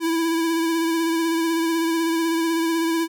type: tone with vibrato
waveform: square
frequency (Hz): 329.6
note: E4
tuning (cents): 0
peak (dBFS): -20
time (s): 0-3.08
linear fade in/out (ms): 50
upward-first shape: sine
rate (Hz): 16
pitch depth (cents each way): 27
effects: none